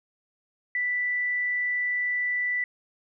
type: tone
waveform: sine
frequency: 1975.5 Hz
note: B6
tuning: in tune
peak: -24 dBFS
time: 0.75-2.64 s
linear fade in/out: 2 ms
effects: none